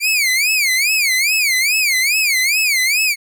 sawtooth tone with vibrato, 2289 Hz, D7, 45 cents flat, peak -10 dBFS, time 0-3.16 s, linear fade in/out 50 ms, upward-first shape sine, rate 2.4 Hz, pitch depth 220 cents each way, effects none

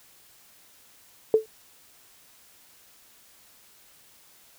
sine tone with exponential decay, 438.4 Hz, A4, 6 cents flat, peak -11 dBFS, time 1.34-1.46 s, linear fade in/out 1 ms, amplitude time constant 26 ms, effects white hiss -56 dBFS RMS until 4.58 s

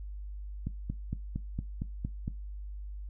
click train, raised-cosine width 5 ms, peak -21 dBFS, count 8, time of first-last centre 0.67-2.279 s, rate 4.35 Hz, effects noise-tail reverb RT60 0.2 s tail -18 dB re dry + added 50 Hz sine -38 dBFS peak until 3.09 s

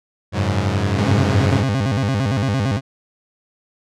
sawtooth chord, F# suspended second, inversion none, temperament equal, 92.5 / 103.83 / 138.59 Hz, F#2 / G#2 / C#3, 0 / 0 / 0 cents, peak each -16 / -16 / -22 dBFS, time 0.32-1.64 s, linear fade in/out 50 ms
30% pulse tone with vibrato, 116.5 Hz, A#2, 1 cent flat, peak -14 dBFS, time 0.95-2.81 s, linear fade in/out 50 ms, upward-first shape square, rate 8.8 Hz, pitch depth 250 cents each way
effects low-pass 6000 Hz 12 dB/octave

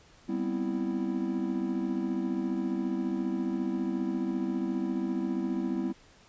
triangle chord, C major seventh, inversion second, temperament equal, 196 / 246.9 / 261.6 / 329.6 Hz, G3 / B3 / C4 / E4, 0 / 0 / 0 / 0 cents, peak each -32 / -32 / -33 / -31 dBFS, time 0.28-5.93 s, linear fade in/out 20 ms, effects pink hiss -58 dBFS RMS until 6.28 s + resampled to 16000 Hz

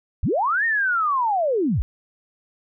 sine linear two-way sweep, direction up then down, 39.56 to 1864.7 to 39.56 Hz, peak -18 dBFS, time 0.23-1.82 s, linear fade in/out 0 ms, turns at 0.65 s, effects none

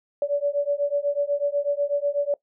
sine beating tone pair, 570 / 578.1 Hz, C#5 / D5, +48 / -27 cents, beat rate 8.1 Hz, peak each -24 dBFS, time 0.22-2.34 s, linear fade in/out 2 ms, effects noise-tail reverb RT60 0.1 s tail -20 dB re dry

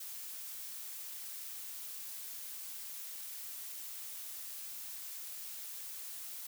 blue noise, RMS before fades -45 dBFS, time 0-6.47 s, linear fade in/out 5 ms, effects none

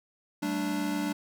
square chord, G suspended second, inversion none, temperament equal with one note detuned, 192.41 / 220 / 293.7 Hz, G3 / A3 / D4, -32 / 0 / 0 cents, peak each -35 / -37 / -31 dBFS, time 0.42-1.13 s, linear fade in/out 10 ms, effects none

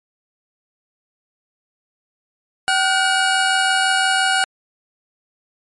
25% pulse tone pair together, 765 / 1444.1 Hz, G5 / F#6, -42 / -42 cents, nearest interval major seventh, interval 1100 cents, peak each -14 dBFS, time 2.68-4.44 s, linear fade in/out 0 ms, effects MP3 48 kbps

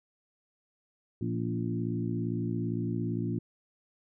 harmonic tone with a mistuned harmonic, 57.6 Hz, A#1, 20 cents flat, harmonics 2 / 3 / 4 / 5 / 6, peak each -33 / -35 / -36 / -37 / -38 dBFS, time 1.21-3.39 s, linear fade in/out 5 ms, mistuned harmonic 4, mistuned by +34 cents, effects none

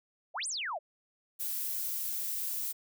sine exponential two-way sweep, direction up then down, 554.4 to 9690 to 554.4 Hz, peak -33 dBFS, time 0.34-0.79 s, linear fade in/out 20 ms, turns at 0.47 s
violet noise, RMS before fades -35 dBFS, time 1.39-2.73 s, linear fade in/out 20 ms
effects none

